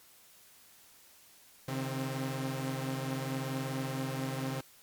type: tone cluster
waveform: sawtooth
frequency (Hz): 133.6 / 154.3 / 262.7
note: C3 / D#3 / C4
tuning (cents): +36 / -14 / +7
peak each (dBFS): -32 / -37 / -34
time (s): 1.68-4.61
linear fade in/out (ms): 5
effects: white hiss -59 dBFS RMS until 4.82 s + MP3 96 kbps